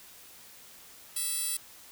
10% pulse tone with high-pass filter, 659.3 Hz, E5, in tune, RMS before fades -32 dBFS, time 1.16-1.57 s, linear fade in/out 5 ms, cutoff 8200 Hz, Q 0.95, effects white hiss -52 dBFS RMS until 1.91 s

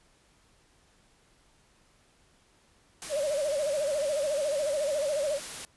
white noise, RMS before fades -39 dBFS, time 3.02-5.65 s, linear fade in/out 0 ms
sine tone with vibrato, 582 Hz, D5, 16 cents flat, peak -26 dBFS, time 3.09-5.4 s, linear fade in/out 50 ms, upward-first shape sine, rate 14 Hz, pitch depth 110 cents each way
effects pink hiss -64 dBFS RMS until 5.76 s + resampled to 24000 Hz

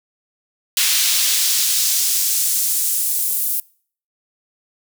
pink noise with high-pass filter sweep, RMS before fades -18 dBFS, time 0.77-3.6 s, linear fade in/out 2 ms, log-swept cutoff 3100 to 12000 Hz, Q 0.91, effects noise-tail reverb RT60 0.5 s tail -24 dB re dry

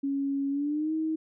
sine tone with pitch glide, 277.2 to 316.6 Hz, C#4 to D#4, 0 to +30 cents, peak -26 dBFS, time 0.03-1.16 s, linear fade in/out 10 ms, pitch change +230 cents, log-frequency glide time 0.5-0.93 s, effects none

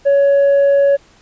sine tone with tanh clipping, 560 Hz, C#5, 18 cents sharp, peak -9 dBFS, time 0.05-0.97 s, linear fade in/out 20 ms, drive 2 dB, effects pink hiss -49 dBFS RMS until 1.21 s + resampled to 16000 Hz

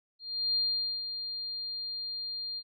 sine tone with ADSR envelope, 4200 Hz, C8, 6 cents sharp, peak -25 dBFS, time 0.19-2.63 s, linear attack 360 ms, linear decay 470 ms, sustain -9 dB, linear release 52 ms, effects none

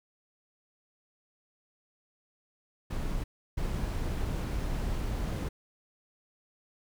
brown noise bursts at uneven times, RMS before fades -32 dBFS, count 2, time 2.9-3.24 / 3.57-5.49 s, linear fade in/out 10 ms, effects none

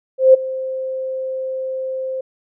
sine tone with ADSR envelope, 523.3 Hz, C5, in tune, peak -3 dBFS, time 0.18-2.21 s, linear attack 160 ms, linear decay 12 ms, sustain -18 dB, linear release 6 ms, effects none

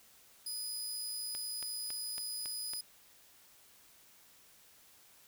20% pulse tone, 4978 Hz, D#8, in tune, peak -32 dBFS, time 0.46-2.81 s, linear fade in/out 5 ms
click train, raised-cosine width 0.2 ms, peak -28 dBFS, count 6, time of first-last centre 1.35-2.735 s, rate 3.61 Hz
effects white hiss -62 dBFS RMS until 5.27 s

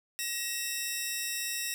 10% pulse tone pair together, 1896 / 2677 Hz, A#6 / E7, +29 / +26 cents, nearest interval tritone, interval 597 cents, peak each -26 dBFS, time 0.19-1.74 s, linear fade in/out 0 ms, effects none

